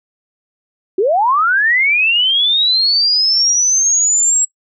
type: linear sweep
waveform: sine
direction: up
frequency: 349.2 to 7690 Hz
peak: -10 dBFS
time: 0.98-4.45 s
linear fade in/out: 5 ms
effects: noise-tail reverb RT60 0.1 s tail -23 dB re dry